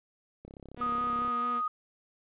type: click train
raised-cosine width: 2 ms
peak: -33 dBFS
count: 29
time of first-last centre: 0.45-1.278 s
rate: 33.8 Hz
type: tone with vibrato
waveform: sawtooth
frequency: 240.2 Hz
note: B3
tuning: 48 cents flat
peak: -34 dBFS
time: 0.76-1.62 s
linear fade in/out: 50 ms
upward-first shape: square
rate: 4.5 Hz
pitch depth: 13 cents each way
type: tone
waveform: sine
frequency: 1244.5 Hz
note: D#6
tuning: in tune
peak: -28 dBFS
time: 0.81-1.68 s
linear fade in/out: 5 ms
effects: resampled to 8000 Hz + 10-bit